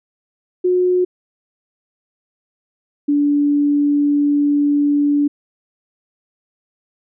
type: tone pair in turn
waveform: sine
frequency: 362.7 / 289.6 Hz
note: F#4 / D4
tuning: -34 / -24 cents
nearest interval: major third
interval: 390 cents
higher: first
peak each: -12 dBFS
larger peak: neither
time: 0.64-1.05 / 3.08-5.28 s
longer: second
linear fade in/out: 10 ms
effects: none